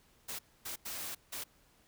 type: noise bursts at uneven times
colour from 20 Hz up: white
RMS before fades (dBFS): -41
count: 4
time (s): 0.28-0.39 / 0.65-0.76 / 0.85-1.15 / 1.32-1.44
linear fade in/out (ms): 10
effects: pink hiss -67 dBFS RMS until 1.87 s